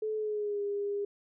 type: tone with pitch glide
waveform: sine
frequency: 432.4 to 405.8 Hz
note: A4 to G#4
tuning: -30 to -40 cents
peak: -30 dBFS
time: 0.02-1.05 s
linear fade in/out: 5 ms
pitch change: -110 cents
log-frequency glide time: 0.16-0.62 s
effects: none